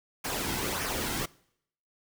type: noise with flanger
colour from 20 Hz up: pink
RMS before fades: -32 dBFS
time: 0.24-1.26 s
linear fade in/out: 10 ms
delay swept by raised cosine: 0.25 to 1.75 ms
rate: 1.7 Hz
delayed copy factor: -0.5
effects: noise-tail reverb RT60 0.7 s tail -23 dB re dry